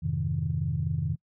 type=chord; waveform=sine; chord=F minor seventh; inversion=none; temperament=equal; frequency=87.31 / 103.83 / 130.81 / 155.56 Hz; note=F2 / Ab2 / C3 / Eb3; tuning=0 / 0 / 0 / 0 cents; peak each=-32 / -34 / -31 / -29 dBFS; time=0.02-1.16 s; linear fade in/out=20 ms; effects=noise-tail reverb RT60 0.1 s tail -26 dB re dry + tanh soft clip ceiling -15 dBFS